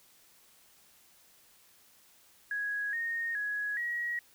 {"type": "tone with pitch steps", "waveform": "sine", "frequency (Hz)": [1662, 1850, 1673, 1905], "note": ["G#6", "A#6", "G#6", "A#6"], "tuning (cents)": [1, -14, 12, 37], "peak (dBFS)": -31, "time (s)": [2.51, 4.19], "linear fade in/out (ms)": 2, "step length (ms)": 420, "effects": ["white hiss -62 dBFS RMS until 4.34 s"]}